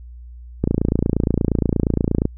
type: click train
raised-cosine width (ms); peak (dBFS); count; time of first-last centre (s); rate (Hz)
3; -4; 47; 0.64-2.254; 28.5
effects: added 60 Hz sine -35 dBFS peak until 2.37 s